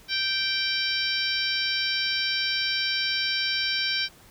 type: harmonic tone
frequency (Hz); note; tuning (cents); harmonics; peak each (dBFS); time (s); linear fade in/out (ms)
780; G5; -9; 2 / 3 / 4 / 5 / 6 / 7; -31 / -31 / -31 / -31 / -31 / -31; 0.08-4.09; 50
effects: pink hiss -53 dBFS RMS until 4.3 s